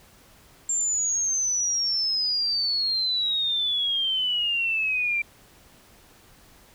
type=exponential sweep; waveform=sine; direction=down; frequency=7400 to 2349 Hz; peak=-22 dBFS; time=0.69-5.22 s; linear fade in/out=5 ms; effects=pink hiss -54 dBFS RMS until 6.74 s